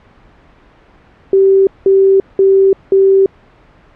sine tone bursts, 387.6 Hz, G4, 20 cents flat, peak -5 dBFS, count 4, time 1.33-3.26 s, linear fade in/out 2 ms, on 340 ms, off 190 ms, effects pink hiss -45 dBFS RMS until 3.95 s + low-pass 2000 Hz 12 dB/octave

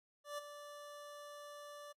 25% pulse tone with ADSR envelope, 584 Hz, D5, 10 cents flat, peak -36 dBFS, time 0.24-1.93 s, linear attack 140 ms, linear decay 18 ms, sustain -10 dB, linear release 16 ms, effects noise-tail reverb RT60 0.1 s tail -25 dB re dry + resampled to 32000 Hz

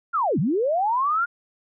sine linear two-way sweep, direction down then up, 1438 to 129.5 to 1438 Hz, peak -19 dBFS, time 0.13-1.26 s, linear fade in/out 20 ms, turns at 0.39 s, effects none

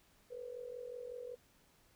sine tone with amplitude modulation, 490.6 Hz, B4, 12 cents flat, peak -40 dBFS, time 0.3-1.36 s, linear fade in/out 20 ms, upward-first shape sine, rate 45.4 Hz, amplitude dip 75%, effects pink hiss -69 dBFS RMS until 1.95 s

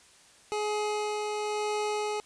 25% pulse tone with tremolo, 421.1 Hz, G#4, 24 cents sharp, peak -24 dBFS, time 0.52-2.2 s, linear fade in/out 0 ms, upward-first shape sine, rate 0.98 Hz, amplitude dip 25%, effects white hiss -57 dBFS RMS until 2.25 s + resampled to 22050 Hz

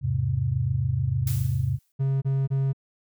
sine chord, E augmented, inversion none, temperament equal, 82.41 / 103.83 / 130.81 Hz, E2 / G#2 / B#2, 0 / 0 / 0 cents, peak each -30 / -27 / -24 dBFS, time 0.01-1.79 s, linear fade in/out 50 ms
blue noise with exponential decay, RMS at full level -33 dBFS, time 1.27-1.92 s, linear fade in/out 1 ms, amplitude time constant 140 ms
triangle tone bursts, 135.5 Hz, C#3, 39 cents flat, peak -19 dBFS, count 3, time 1.99-2.732 s, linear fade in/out 20 ms, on 230 ms, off 26 ms
effects none

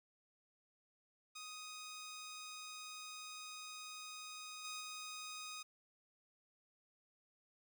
10% pulse tone with level steps, 1249 Hz, D#6, 6 cents sharp, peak -40 / -36 / -38 dBFS, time 1.35-5.63 s, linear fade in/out 10 ms, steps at 4.64 / 4.8 s, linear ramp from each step 10 ms, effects 13-bit

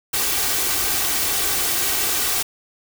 white noise with comb filter, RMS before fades -21 dBFS, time 0.13-2.43 s, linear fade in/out 10 ms, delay 2.6 ms, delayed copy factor +0.5, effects none

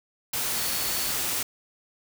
sine tone in noise, 4435 Hz, C#8, in tune, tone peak -36 dBFS, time 0.56-1.12 s, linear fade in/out 5 ms, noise white, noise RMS -28 dBFS, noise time 0.33-1.43 s, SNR -11 dB, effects none

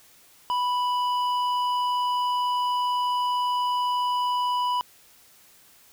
sine tone with hard clipping, 987.8 Hz, B5, in tune, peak -24 dBFS, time 0.5-4.81 s, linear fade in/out 0 ms, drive 8 dB, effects white hiss -55 dBFS RMS until 5.92 s

